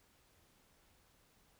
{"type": "silence", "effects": ["pink hiss -70 dBFS RMS until 1.59 s"]}